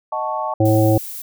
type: chord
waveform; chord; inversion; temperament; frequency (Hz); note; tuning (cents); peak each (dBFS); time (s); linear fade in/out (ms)
sine; D# half-diminished seventh; none; equal; 622.3 / 740 / 880 / 1108.7; D#5 / F#5 / A5 / C#6; 0 / 0 / 0 / 0; -26 / -28 / -24 / -26; 0.12-0.54; 5
type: harmonic tone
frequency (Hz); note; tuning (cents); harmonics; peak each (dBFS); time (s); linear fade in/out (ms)
108.8; A2; -19; 1 / 3 / 5 / 7; -15 / -16 / -18 / -23; 0.6-0.98; 5
type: noise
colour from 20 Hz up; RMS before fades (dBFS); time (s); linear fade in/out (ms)
violet; -31; 0.65-1.22; 5
effects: none